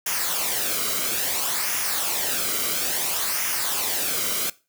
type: noise with flanger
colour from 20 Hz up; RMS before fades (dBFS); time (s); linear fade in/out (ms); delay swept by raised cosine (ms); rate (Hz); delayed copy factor
white; -25; 0.06-4.5; 5; 0.24 to 1.16; 0.59; -0.6
effects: noise-tail reverb RT60 0.3 s tail -20 dB re dry